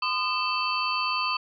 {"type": "tone cluster", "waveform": "sine", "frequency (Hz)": [1022, 1226, 2643, 3100, 4533], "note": ["C6", "D#6", "E7", "G7", "C#8"], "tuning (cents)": [-41, -26, 4, -20, 38], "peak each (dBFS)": [-30, -29, -30, -38, -31], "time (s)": [0.02, 1.37], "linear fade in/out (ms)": 5, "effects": []}